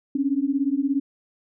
sine beating tone pair, 268.6 / 285.6 Hz, C4 / D4, +46 / -48 cents, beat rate 17 Hz, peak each -23 dBFS, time 0.15-1 s, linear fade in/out 5 ms, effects none

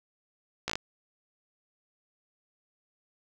slowing click train, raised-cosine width 0.2 ms, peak -13 dBFS, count 5, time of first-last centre 0.68-0.755 s, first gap 16 ms, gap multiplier 1.11, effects none

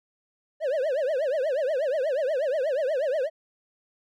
triangle tone with vibrato, 568 Hz, C#5, 42 cents sharp, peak -21 dBFS, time 0.6-3.3 s, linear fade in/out 50 ms, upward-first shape triangle, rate 8.3 Hz, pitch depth 270 cents each way, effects none

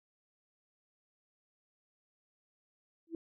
sine tone with exponential growth, 330 Hz, E4, 2 cents sharp, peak -32 dBFS, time 3.07-3.15 s, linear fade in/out 2 ms, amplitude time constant 16 ms, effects none

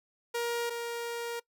sawtooth tone pair in turn, 471.9 / 470.1 Hz, A#4 / A#4, +21 / +15 cents, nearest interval unison, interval 6 cents, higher first, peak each -26 / -30 dBFS, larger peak first, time 0.34-0.7 / 0.7-1.4 s, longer second, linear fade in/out 10 ms, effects noise-tail reverb RT60 0.1 s tail -22 dB re dry

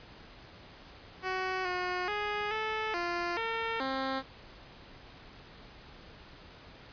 10% pulse tone with pitch steps, 374 / 361.7 / 416 / 435.8 / 347.1 / 454.5 / 266.1 Hz, F#4 / F#4 / G#4 / A4 / F4 / A#4 / C4, +19 / -39 / +3 / -17 / -11 / -44 / +29 cents, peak -23 dBFS, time 1.22-4.23 s, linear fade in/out 50 ms, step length 430 ms, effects pink hiss -52 dBFS RMS until 6.92 s + resampled to 11025 Hz

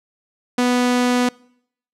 sawtooth tone, 246.9 Hz, B3, in tune, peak -11 dBFS, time 0.58-1.29 s, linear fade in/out 5 ms, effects noise-tail reverb RT60 0.7 s tail -25 dB re dry + low-pass 9000 Hz 12 dB/octave

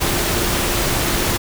sine tone in noise, 349.2 Hz, F4, in tune, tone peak -28 dBFS, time 0-1.38 s, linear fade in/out 20 ms, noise pink, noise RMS -19 dBFS, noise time 0-1.38 s, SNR -12 dB, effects none

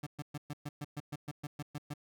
30% pulse tone bursts, 146.8 Hz, D3, in tune, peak -35 dBFS, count 13, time 0.03-1.938 s, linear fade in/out 5 ms, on 36 ms, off 120 ms, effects none

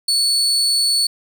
35% pulse tone, 4435 Hz, C#8, in tune, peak -13 dBFS, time 0.08-1.07 s, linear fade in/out 5 ms, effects none

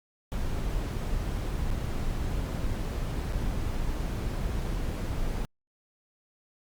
brown noise with dropouts, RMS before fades -30 dBFS, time 0.32-5.45 s, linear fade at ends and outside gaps 0 ms, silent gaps 1.703-1.711 / 3.324-3.332 s, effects Opus 48 kbps

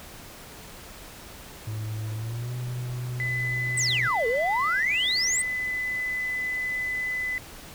triangle tone with pitch glide, 108.4 to 123.8 Hz, A2 to B2, -25 to +5 cents, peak -27 dBFS, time 1.67-4.08 s, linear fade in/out 5 ms, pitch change +230 cents, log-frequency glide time 2.14-2.52 s
sine tone, 2007 Hz, B6, 27 cents sharp, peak -26 dBFS, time 3.2-7.38 s, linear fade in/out 0 ms
sine exponential two-way sweep, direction down then up, 8620 to 440 to 8620 Hz, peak -22 dBFS, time 3.77-5.42 s, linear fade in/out 5 ms, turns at 4.27 s
effects tanh soft clip ceiling -16 dBFS + pink hiss -44 dBFS RMS until 7.74 s

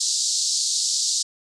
pink band-pass noise, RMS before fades -23 dBFS, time 0-1.23 s, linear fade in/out 10 ms, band 4100 to 8200 Hz, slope 48 dB/octave, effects none

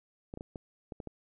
clicks, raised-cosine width 2 ms, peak -27 dBFS, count 7, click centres 0.339 / 0.374 / 0.409 / 0.558 / 0.922 / 1.002 / 1.073 s, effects none

